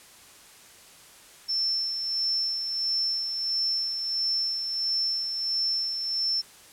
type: tone with tremolo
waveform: sine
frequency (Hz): 5360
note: E8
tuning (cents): +28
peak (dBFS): -23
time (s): 1.48-6.42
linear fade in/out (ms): 20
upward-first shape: sine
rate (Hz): 1.5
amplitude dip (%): 45
effects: white hiss -51 dBFS RMS until 6.72 s + low-pass 11000 Hz 12 dB/octave